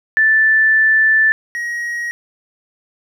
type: tone pair in turn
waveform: sine / triangle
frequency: 1760 / 1893.4 Hz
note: A6 / A#6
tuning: 0 / +26 cents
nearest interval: minor second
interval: 126 cents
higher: second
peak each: -9 / -18 dBFS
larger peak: first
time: 0.17-1.32 / 1.55-2.11 s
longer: first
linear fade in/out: 0 ms
effects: none